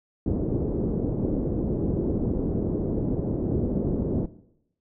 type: low-pass noise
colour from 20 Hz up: white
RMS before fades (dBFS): -26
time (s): 0.26-4.26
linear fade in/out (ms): 5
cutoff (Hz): 390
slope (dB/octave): 24
effects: noise-tail reverb RT60 0.8 s tail -18 dB re dry